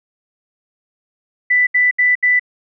sine tone bursts, 1985 Hz, B6, 8 cents sharp, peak -10 dBFS, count 4, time 1.5-2.396 s, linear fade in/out 10 ms, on 170 ms, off 72 ms, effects none

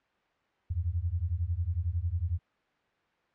sine beating tone pair, 80.8 / 91.8 Hz, E2 / F#2, -34 / -13 cents, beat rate 11 Hz, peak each -31 dBFS, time 0.7-2.39 s, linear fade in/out 10 ms, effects white hiss -70 dBFS RMS until 3.34 s + low-pass 2000 Hz 12 dB/octave

